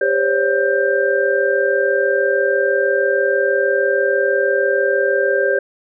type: tone cluster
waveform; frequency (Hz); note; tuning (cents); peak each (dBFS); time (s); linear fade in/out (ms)
sine; 396.8 / 523 / 563 / 1575; G4 / C5 / C#5 / G6; +21 / -1 / +27 / +8; -19; 0.01-5.59; 5
effects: none